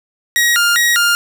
sawtooth tone with vibrato, 1633 Hz, G#6, 30 cents flat, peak -7 dBFS, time 0.36-1.15 s, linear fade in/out 0 ms, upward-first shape square, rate 2.5 Hz, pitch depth 260 cents each way, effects none

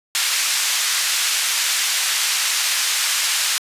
white band-pass noise, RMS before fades -20 dBFS, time 0.15-3.58 s, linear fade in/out 0 ms, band 1500 to 7400 Hz, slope 12 dB/octave, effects resampled to 32000 Hz

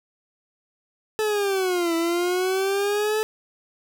40% pulse linear two-way sweep, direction down then up, 436.4 to 329.6 to 436.4 Hz, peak -20 dBFS, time 1.19-3.23 s, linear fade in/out 0 ms, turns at 1.95 s, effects none

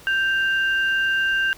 sine tone pair together, 1568 / 2794 Hz, G6 / F7, 0 / 0 cents, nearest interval minor seventh, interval 1000 cents, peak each -18 / -26 dBFS, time 0.07-1.53 s, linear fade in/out 0 ms, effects tanh soft clip ceiling -11 dBFS + pink hiss -46 dBFS RMS until 1.57 s

